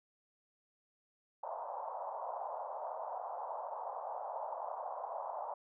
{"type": "band-pass noise", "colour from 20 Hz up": "white", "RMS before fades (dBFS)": -42, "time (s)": [1.43, 5.54], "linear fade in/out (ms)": 5, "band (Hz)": [580, 980], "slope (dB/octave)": 48, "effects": []}